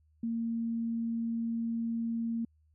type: tone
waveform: sine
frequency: 229.9 Hz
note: A#3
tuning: 24 cents flat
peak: -30 dBFS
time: 0.23-2.45 s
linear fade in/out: 5 ms
effects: added 77 Hz sine -64 dBFS peak until 2.74 s